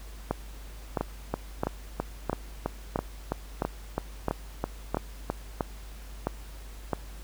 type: two click trains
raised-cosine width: 1 ms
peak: -13 / -12 dBFS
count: 14 / 11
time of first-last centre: 1.01-5.3 / 0.31-6.933 s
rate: 3.03 / 1.51 Hz
effects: added 50 Hz sine -41 dBFS peak until 7.23 s + pink hiss -51 dBFS RMS until 7.23 s